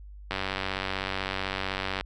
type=click train; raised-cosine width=0.3 ms; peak=-13 dBFS; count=164; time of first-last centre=0.31-2.01 s; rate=95.9 Hz; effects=added 50 Hz sine -42 dBFS peak until 2.05 s